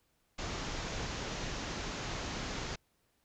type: low-pass noise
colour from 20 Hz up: pink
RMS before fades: -39 dBFS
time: 0.38-2.76 s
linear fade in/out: 10 ms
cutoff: 7100 Hz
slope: 96 dB/octave
effects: pink hiss -75 dBFS RMS until 3.24 s